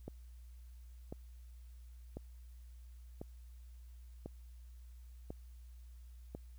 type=click train; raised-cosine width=2 ms; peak=-30 dBFS; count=7; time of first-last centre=0.08-6.35 s; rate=0.957 Hz; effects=added 60 Hz sine -51 dBFS peak until 6.58 s + white hiss -73 dBFS RMS until 6.58 s